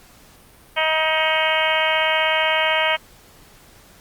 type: harmonic tone with a mistuned harmonic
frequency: 315.8 Hz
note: D#4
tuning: 26 cents sharp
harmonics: 2 / 3 / 4 / 5 / 6 / 7 / 8 / 9 / 10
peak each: -23 / -24 / -28 / -27 / -26 / -23 / -27 / -27 / -26 dBFS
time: 0.76-2.97 s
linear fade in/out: 20 ms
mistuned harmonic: 10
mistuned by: -23 cents
effects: pink hiss -49 dBFS RMS until 4 s + Opus 48 kbps